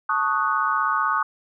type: chord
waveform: sine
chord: D# half-diminished seventh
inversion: second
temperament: equal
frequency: 880 / 1108.7 / 1244.5 / 1480 Hz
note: A5 / C#6 / D#6 / F#6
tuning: 0 / 0 / 0 / 0 cents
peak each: -28 / -24 / -23 / -26 dBFS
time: 0.09-1.23 s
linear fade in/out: 5 ms
effects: none